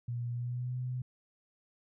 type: tone with pitch glide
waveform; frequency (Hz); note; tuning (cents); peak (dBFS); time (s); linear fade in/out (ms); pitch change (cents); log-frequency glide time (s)
sine; 120 to 126.04; B2 to B2; -49 to +36; -33; 0.08-1.02; 5; +85; 0.32-0.77
effects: none